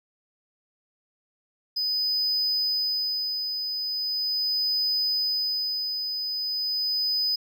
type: tone with tremolo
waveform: triangle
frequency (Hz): 5000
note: D#8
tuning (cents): +8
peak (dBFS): -21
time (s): 1.76-7.36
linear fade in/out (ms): 10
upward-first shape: sine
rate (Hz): 0.4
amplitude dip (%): 45
effects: none